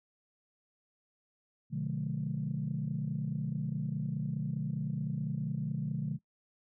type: chord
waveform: sine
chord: B diminished seventh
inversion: none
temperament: just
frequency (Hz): 123.47 / 148.16 / 177.8 / 213.4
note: B2 / D3 / F3 / Ab3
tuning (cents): 0 / +16 / +31 / +47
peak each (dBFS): -39 / -34 / -38 / -39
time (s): 1.7-6.19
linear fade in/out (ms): 50
effects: noise-tail reverb RT60 0.1 s tail -22 dB re dry + tanh soft clip ceiling -23 dBFS